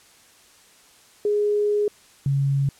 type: tone pair in turn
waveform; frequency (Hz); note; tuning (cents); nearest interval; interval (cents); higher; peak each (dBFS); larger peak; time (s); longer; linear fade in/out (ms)
sine; 415.3 / 138.59; G#4 / C#3; 0 / 0; octave + perfect fifth; 1900; first; -18; neither; 1.25-1.88 / 2.26-2.69; first; 2
effects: white hiss -53 dBFS RMS until 2.79 s + low-pass 10000 Hz 12 dB/octave